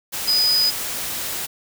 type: tone in noise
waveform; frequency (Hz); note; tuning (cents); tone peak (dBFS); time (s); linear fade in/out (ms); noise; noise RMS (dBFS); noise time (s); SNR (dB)
sine; 4978; D#8; 0; -15; 0.27-0.71; 20; white; -27; 0.12-1.47; +9
effects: none